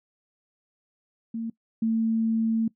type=tone pair in turn; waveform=sine; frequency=227.5 / 224.6 Hz; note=A#3 / A3; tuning=-42 / +36 cents; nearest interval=unison; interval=22 cents; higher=first; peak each=-28 / -21 dBFS; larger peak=second; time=1.34-1.5 / 1.82-2.68 s; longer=second; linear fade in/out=5 ms; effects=noise-tail reverb RT60 0.1 s tail -21 dB re dry